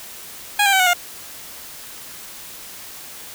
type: tone with pitch steps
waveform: 15% pulse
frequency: 823 / 792.7 / 763.5 / 735.3 / 708.2 Hz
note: G#5 / G5 / G5 / F#5 / F5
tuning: -16 / +19 / -46 / -11 / +24 cents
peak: -7 dBFS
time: 0.59-0.935 s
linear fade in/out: 5 ms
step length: 69 ms
effects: white hiss -37 dBFS RMS until 3.34 s